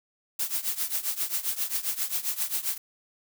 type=noise with tremolo; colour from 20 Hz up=blue; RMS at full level=-26 dBFS; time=0.39-2.78 s; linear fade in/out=5 ms; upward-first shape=triangle; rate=7.5 Hz; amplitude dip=90%; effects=none